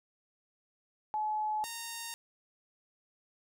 sine / 5% pulse tone pair in turn, 855 / 924 Hz, A5 / A#5, -50 / -16 cents, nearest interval minor second, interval 134 cents, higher second, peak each -30 / -27 dBFS, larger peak second, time 1.14-1.64 / 1.64-2.14 s, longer neither, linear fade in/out 0 ms, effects none

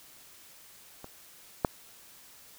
clicks, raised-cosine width 1 ms, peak -28 / -9 dBFS, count 2, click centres 1.044 / 1.648 s, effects white hiss -54 dBFS RMS until 2.58 s

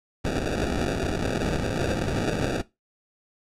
blue noise with sample-and-hold, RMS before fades -26 dBFS, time 0.24-2.62 s, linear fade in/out 10 ms, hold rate 1050 Hz, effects noise-tail reverb RT60 0.2 s tail -18 dB re dry + low-pass 8000 Hz 12 dB/octave

